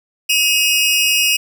sawtooth tone pair together, 2538 / 2849 Hz, D#7 / F7, +34 / +34 cents, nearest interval major second, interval 200 cents, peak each -12 dBFS, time 0.29-1.37 s, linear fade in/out 10 ms, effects none

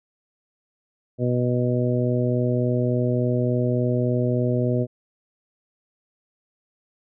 harmonic tone, 123.47 Hz, B2, in tune, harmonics 1 / 2 / 3 / 4 / 5, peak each -22 / -25 / -27 / -28 / -29 dBFS, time 1.18-4.87 s, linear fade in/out 50 ms, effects none

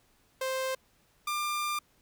sawtooth tone pair in turn, 524 / 1194.8 Hz, C5 / D6, +2 / +29 cents, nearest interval octave + major second, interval 1427 cents, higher second, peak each -26 dBFS, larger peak neither, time 0.41-0.75 / 1.27-1.79 s, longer second, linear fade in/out 5 ms, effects pink hiss -67 dBFS RMS until 2.01 s

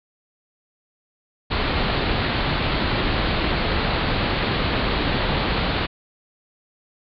pink low-pass noise, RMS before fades -22 dBFS, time 1.5-5.87 s, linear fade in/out 20 ms, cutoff 4500 Hz, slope 96 dB/octave, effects none

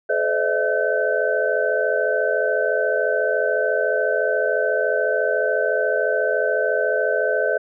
sine tone cluster, 429.7 / 513 / 599 / 653 / 1528 Hz, A4 / C5 / D5 / E5 / G6, -41 / -34 / +34 / -17 / -45 cents, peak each -24 dBFS, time 0.09-7.58 s, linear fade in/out 10 ms, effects none

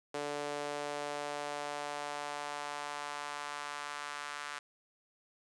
sawtooth tone with high-pass filter sweep, 146 Hz, D3, 10 cents flat, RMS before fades -40 dBFS, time 0.14-4.59 s, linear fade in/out 5 ms, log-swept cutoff 470 to 1300 Hz, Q 1.7, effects resampled to 22050 Hz + 11-bit

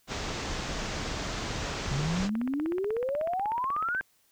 pink low-pass noise, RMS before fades -34 dBFS, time 0.07-2.3 s, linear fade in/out 50 ms, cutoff 7100 Hz, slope 48 dB/octave
click train, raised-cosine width 0.5 ms, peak -24 dBFS, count 38, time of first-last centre 1.74-4.01 s, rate 16.3 Hz
sine exponential sweep, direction up, 130.81 to 1607 Hz, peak -27 dBFS, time 1.91-4.01 s, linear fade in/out 5 ms
effects white hiss -67 dBFS RMS until 4.31 s

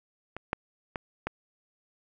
clicks, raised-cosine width 0.5 ms, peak -22 / -12 / -17 / -15 dBFS, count 4, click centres 0.366 / 0.531 / 0.958 / 1.27 s, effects none

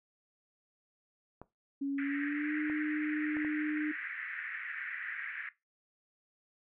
clicks, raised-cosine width 1 ms, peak -32 dBFS, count 4, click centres 1.416 / 2.699 / 3.368 / 3.448 s
sine tone with pitch glide, 277.9 to 303.1 Hz, C#4 to D#4, +4 to -45 cents, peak -31 dBFS, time 1.81-3.92 s, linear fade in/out 10 ms, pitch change +151 cents, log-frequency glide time 2.01-2.56 s
pink band-pass noise, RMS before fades -41 dBFS, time 1.98-5.49 s, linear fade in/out 2 ms, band 1600 to 2100 Hz, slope 48 dB/octave
effects noise-tail reverb RT60 0.2 s tail -17 dB re dry

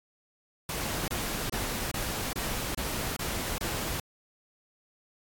pink noise bursts, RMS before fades -33 dBFS, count 8, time 0.69-3.999 s, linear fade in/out 2 ms, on 390 ms, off 27 ms, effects AAC 64 kbps

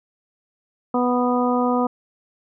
harmonic tone, 246.9 Hz, B3, in tune, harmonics 1 / 2 / 3 / 4 / 5, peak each -20 / -23 / -25 / -26 / -27 dBFS, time 0.94-1.87 s, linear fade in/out 5 ms, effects none

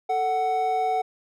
triangle tone pair together, 442.4 / 744 Hz, A4 / F#5, +9 / +9 cents, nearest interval major sixth, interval 900 cents, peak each -27 / -20 dBFS, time 0.09-1.02 s, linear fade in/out 10 ms, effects none

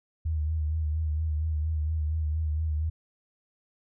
sine tone with vibrato, 77.78 Hz, D#2, in tune, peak -25 dBFS, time 0.25-2.9 s, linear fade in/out 10 ms, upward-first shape sine, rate 4.3 Hz, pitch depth 50 cents each way, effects none

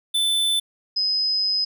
square / sine tone pair in turn, 3520 / 5049 Hz, A7 / D#8, 0 / +25 cents, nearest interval tritone, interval 625 cents, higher second, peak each -19 dBFS, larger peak neither, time 0.14-0.6 / 0.96-1.65 s, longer second, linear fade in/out 10 ms, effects none

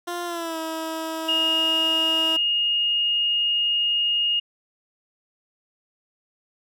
15% pulse tone with pitch glide, 349.2 to 322.1 Hz, F4 to E4, 0 to -40 cents, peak -21 dBFS, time 0.07-2.37 s, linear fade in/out 10 ms, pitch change -140 cents, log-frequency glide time 0.25-0.58 s
sine tone, 2852 Hz, F7, 36 cents sharp, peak -19 dBFS, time 1.28-4.4 s, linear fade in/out 10 ms
effects none

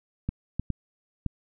clicks, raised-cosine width 5 ms, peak -15 dBFS, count 4, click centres 0.29 / 0.596 / 0.703 / 1.263 s, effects none

